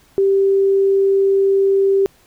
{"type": "tone", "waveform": "sine", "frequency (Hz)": 391.3, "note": "G4", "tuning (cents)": -3, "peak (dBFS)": -11, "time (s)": [0.18, 2.06], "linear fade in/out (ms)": 0, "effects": ["pink hiss -53 dBFS RMS until 2.26 s"]}